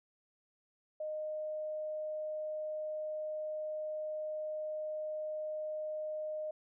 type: tone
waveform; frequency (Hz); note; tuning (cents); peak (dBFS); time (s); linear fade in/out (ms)
sine; 616; D#5; -17; -36; 1-6.51; 5
effects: none